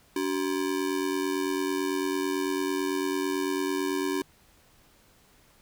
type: ring-modulated tone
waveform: square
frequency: 332.8 Hz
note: E4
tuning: 17 cents sharp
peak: -24 dBFS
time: 0.16-4.22 s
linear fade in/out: 2 ms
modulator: 44.5 Hz
effects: pink hiss -60 dBFS RMS until 5.61 s